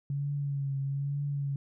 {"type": "tone with vibrato", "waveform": "sine", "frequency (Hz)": 140.1, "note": "C#3", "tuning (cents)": 19, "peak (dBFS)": -29, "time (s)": [0.1, 1.56], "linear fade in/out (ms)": 2, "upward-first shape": "triangle", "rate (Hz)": 1.1, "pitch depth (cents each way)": 45, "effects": []}